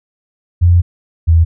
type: tone pair in turn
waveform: sine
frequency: 87.31 / 82.39 Hz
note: F2 / E2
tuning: 0 / 0 cents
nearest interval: minor second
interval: 100 cents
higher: first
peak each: -5 dBFS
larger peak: neither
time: 0.61-0.82 / 1.27-1.45 s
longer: first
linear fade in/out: 20 ms
effects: none